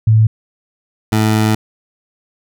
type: tone pair in turn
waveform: sine / 20% pulse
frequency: 110 / 108.74 Hz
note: A2 / A2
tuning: 0 / -20 cents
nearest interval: unison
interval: 20 cents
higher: first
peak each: -6 dBFS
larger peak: neither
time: 0.07-0.27 / 1.12-1.55 s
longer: second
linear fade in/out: 5 ms
effects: none

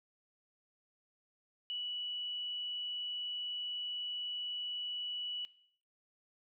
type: tone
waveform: sine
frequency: 2948 Hz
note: F#7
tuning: 7 cents flat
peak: -36 dBFS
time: 1.7-5.45 s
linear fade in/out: 0 ms
effects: noise-tail reverb RT60 0.6 s tail -19 dB re dry

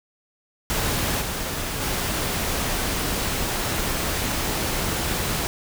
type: noise with level steps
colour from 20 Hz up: pink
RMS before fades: -24 / -28 / -25 dBFS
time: 0.7-5.47 s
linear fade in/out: 0 ms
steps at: 1.2 / 1.8 s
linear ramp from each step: 20 ms
effects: none

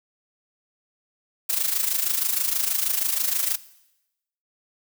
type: noise with amplitude modulation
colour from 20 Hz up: blue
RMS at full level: -21 dBFS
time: 1.49-3.56 s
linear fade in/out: 10 ms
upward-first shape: sine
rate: 26.3 Hz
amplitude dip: 70%
effects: noise-tail reverb RT60 0.9 s tail -18 dB re dry

